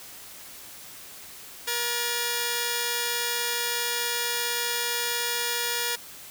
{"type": "tone pair together", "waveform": "5% pulse", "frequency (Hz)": [475.5, 1723], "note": ["A#4", "A6"], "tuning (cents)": [34, -37], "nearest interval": "octave + minor seventh", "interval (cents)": 2229, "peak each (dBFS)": [-16, -19], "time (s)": [1.67, 5.96], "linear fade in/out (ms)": 10, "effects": ["white hiss -44 dBFS RMS until 6.3 s"]}